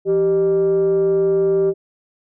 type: tone with frequency modulation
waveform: sine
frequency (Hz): 389.2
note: G4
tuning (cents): -12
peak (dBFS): -12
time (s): 0.05-1.74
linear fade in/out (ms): 50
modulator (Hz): 221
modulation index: 0.38
effects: tanh soft clip ceiling -10 dBFS